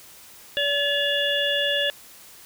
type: harmonic tone with a mistuned harmonic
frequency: 572 Hz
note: D5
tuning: 46 cents flat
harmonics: 1 / 3 / 5 / 6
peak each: -26 / -26 / -26 / -26 dBFS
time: 0.57-1.9 s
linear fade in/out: 0 ms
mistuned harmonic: 5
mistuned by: -16 cents
effects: white hiss -47 dBFS RMS until 2.45 s